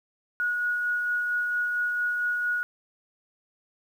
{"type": "tone with tremolo", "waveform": "sine", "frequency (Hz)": 1454, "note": "F#6", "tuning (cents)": -31, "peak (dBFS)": -23, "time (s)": [0.4, 2.63], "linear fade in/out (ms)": 0, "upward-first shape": "sine", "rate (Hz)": 4.4, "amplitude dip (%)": 25, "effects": ["9-bit"]}